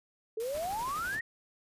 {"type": "exponential sweep", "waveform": "sine", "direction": "up", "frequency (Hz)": [428, 1904], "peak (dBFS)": -32, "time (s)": [0.37, 1.21], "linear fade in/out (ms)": 5}
{"type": "noise", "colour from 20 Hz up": "white", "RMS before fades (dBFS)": -47, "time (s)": [0.4, 1.15], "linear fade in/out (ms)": 0}
{"type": "noise with tremolo", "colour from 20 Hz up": "pink", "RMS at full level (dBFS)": -45, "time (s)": [0.54, 1.2], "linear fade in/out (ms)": 10, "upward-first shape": "square", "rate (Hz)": 12, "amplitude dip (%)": 40}
{"effects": ["resampled to 32000 Hz"]}